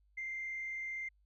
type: tone with frequency modulation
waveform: sine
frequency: 2093 Hz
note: C7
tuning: in tune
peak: -37 dBFS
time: 0.17-1.09 s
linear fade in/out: 10 ms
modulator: 38.8 Hz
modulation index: 0.57
effects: tanh soft clip ceiling -33 dBFS + added 50 Hz sine -67 dBFS peak until 1.25 s